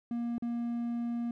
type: tone with dropouts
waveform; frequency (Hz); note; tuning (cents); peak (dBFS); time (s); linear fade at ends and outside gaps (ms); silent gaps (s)
triangle; 236.3; A#3; +24; -29; 0.11-1.31; 2; 0.382-0.423
effects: none